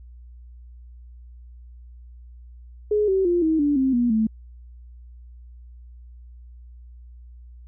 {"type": "tone with pitch steps", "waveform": "sine", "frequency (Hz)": [420, 382.9, 349.1, 318.3, 290.2, 264.6, 241.2, 219.9], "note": ["G#4", "G4", "F4", "D#4", "D4", "C4", "B3", "A3"], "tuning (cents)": [19, -41, -1, 39, -21, 20, -41, -1], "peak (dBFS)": -17, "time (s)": [2.91, 4.27], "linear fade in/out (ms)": 5, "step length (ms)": 170, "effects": ["added 60 Hz sine -41 dBFS peak until 7.67 s"]}